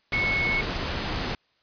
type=tone in noise; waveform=sine; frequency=2200 Hz; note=C#7; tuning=14 cents flat; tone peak=-23 dBFS; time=0.13-0.61 s; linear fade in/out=2 ms; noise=pink; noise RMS=-29 dBFS; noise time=0.12-1.35 s; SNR=+3 dB; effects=white hiss -67 dBFS RMS until 1.62 s + resampled to 11025 Hz

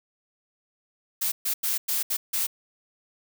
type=noise bursts at uneven times; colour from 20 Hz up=blue; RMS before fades=-26 dBFS; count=6; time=1.21-1.32 / 1.45-1.54 / 1.63-1.78 / 1.88-2.03 / 2.1-2.17 / 2.33-2.47 s; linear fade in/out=10 ms; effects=none

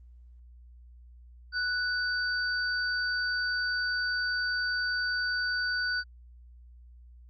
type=tone pair together; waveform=sine; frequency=1480 / 4625 Hz; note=F#6 / D8; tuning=0 / -27 cents; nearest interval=octave + minor sixth; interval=1973 cents; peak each=-28 / -34 dBFS; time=1.52-6.04 s; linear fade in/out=50 ms; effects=added 60 Hz sine -49 dBFS peak until 7.29 s + Opus 32 kbps

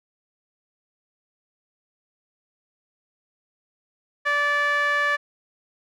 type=tone with band-pass filter; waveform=sawtooth; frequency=581 Hz; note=D5; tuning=19 cents flat; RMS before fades=-22 dBFS; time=4.25-5.17 s; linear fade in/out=20 ms; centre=1600 Hz; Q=4.1; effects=none

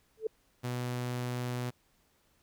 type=tone with exponential growth; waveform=sine; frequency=440 Hz; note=A4; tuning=in tune; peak=-25 dBFS; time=0.17-0.27 s; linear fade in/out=5 ms; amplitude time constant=20 ms
type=tone; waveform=sawtooth; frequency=123.47 Hz; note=B2; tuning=in tune; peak=-29 dBFS; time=0.63-1.71 s; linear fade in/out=20 ms
effects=pink hiss -70 dBFS RMS until 2.42 s

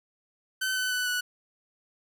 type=tone with pitch steps; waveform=sawtooth; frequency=1527 / 1510.3 / 1493.8 / 1477.5 Hz; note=G6 / F#6 / F#6 / F#6; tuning=-46 / +35 / +16 / -3 cents; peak=-23 dBFS; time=0.61-1.21 s; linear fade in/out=10 ms; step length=150 ms; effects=none

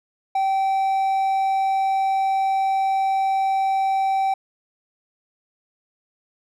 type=tone; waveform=triangle; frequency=774 Hz; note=G5; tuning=22 cents flat; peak=-16 dBFS; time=0.35-4.34 s; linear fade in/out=5 ms; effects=none

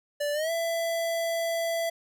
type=tone with pitch glide; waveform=square; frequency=584 to 667 Hz; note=D5 to E5; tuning=-10 to +20 cents; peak=-27 dBFS; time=0.2-1.9 s; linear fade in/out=10 ms; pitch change=+230 cents; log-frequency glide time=0.33-0.51 s; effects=none

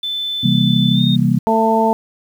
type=tone with pitch glide; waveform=sine; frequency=3520 to 3682 Hz; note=A7 to A#7; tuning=0 to -22 cents; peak=-19 dBFS; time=0.03-1.16 s; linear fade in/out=5 ms; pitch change=+78 cents; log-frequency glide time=0.92-1.04 s
type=chord; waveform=sine; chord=C dominant seventh; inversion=none; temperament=just; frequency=130.81 / 163.52 / 196.22 / 235.5 Hz; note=C3 / E3 / G3 / Bb3; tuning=0 / -14 / +2 / +18 cents; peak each=-17 dBFS; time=0.43-1.39 s; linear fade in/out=10 ms
type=harmonic tone; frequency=223 Hz; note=A3; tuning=23 cents sharp; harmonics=1 / 2 / 3 / 4; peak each=-17 / -18 / -18 / -15 dBFS; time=1.47-1.93 s; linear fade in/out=0 ms
effects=7-bit

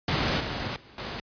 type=noise with level steps; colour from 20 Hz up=pink; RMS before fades=-25 / -31 / -51 / -34 dBFS; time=0.08-1.2 s; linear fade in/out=2 ms; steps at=0.4 / 0.76 / 0.98 s; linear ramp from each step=2 ms; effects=high-pass 60 Hz 12 dB/octave + resampled to 11025 Hz

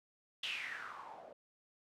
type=noise with low-pass filter sweep; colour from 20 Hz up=blue; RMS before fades=-45 dBFS; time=0.43-1.33 s; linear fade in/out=5 ms; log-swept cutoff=3200 to 560 Hz; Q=6.8; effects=none

